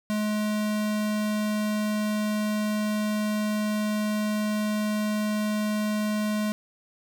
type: tone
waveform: square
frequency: 211.8 Hz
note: G#3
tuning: 34 cents sharp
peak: -25 dBFS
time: 0.1-6.52 s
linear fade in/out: 0 ms
effects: none